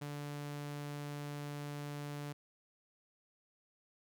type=tone; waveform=sawtooth; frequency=145.5 Hz; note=D3; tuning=16 cents flat; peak=-37 dBFS; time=0.01-2.33 s; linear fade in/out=10 ms; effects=none